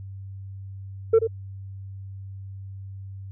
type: tone with echo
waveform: sine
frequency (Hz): 450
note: A4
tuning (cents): +39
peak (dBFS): -10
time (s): 1.13-1.19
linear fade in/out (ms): 10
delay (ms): 84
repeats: 1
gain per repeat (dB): -10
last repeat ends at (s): 1.274
effects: tanh soft clip ceiling -11 dBFS + added 97 Hz sine -35 dBFS peak until 3.31 s